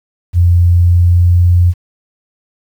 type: tone with pitch glide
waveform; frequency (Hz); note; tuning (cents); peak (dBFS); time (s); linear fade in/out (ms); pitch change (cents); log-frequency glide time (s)
sine; 87.2 to 88.16; F2 to F2; -2 to +17; -5; 0.33-1.74; 50; +19; 0.68-1.54
effects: 7-bit